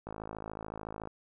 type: click train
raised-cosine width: 1 ms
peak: -26 dBFS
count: 55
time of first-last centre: 0.07-1.074 s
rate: 53.8 Hz
effects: none